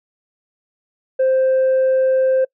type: tone with tanh clipping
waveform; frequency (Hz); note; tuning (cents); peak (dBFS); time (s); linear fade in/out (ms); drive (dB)
sine; 523.3; C5; 0; -13; 1.19-2.45; 10; 1
effects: noise-tail reverb RT60 0.1 s tail -26 dB re dry